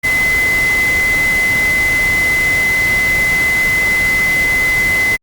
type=tone in noise; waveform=sine; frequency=2035 Hz; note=C7; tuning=49 cents flat; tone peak=-11 dBFS; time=0.03-5.17 s; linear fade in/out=20 ms; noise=pink; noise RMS=-23 dBFS; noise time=0.03-5.17 s; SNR=+9 dB; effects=Opus 48 kbps